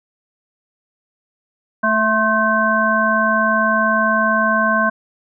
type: harmonic tone with a mistuned harmonic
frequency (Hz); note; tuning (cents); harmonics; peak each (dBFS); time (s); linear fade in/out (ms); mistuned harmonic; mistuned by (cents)
220; A3; 0; 1 / 3 / 5 / 7; -21 / -20 / -18 / -17; 1.83-4.9; 10; 5; -57
effects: none